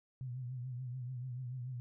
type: tone with vibrato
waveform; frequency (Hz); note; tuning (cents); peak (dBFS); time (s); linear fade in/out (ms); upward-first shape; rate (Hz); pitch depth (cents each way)
sine; 125.8; B2; +32; -39; 0.21-1.8; 0; triangle; 6.9; 89
effects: none